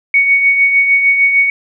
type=tone with tremolo; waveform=sine; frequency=2230 Hz; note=C#7; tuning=10 cents sharp; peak=-5 dBFS; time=0.14-1.5 s; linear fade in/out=2 ms; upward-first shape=triangle; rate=6.6 Hz; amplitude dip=55%; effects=none